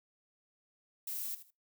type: noise with echo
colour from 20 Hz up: violet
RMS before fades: -39 dBFS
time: 1.07-1.35 s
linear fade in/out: 5 ms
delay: 78 ms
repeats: 2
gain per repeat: -13 dB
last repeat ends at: 1.506 s
effects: noise-tail reverb RT60 0.2 s tail -20 dB re dry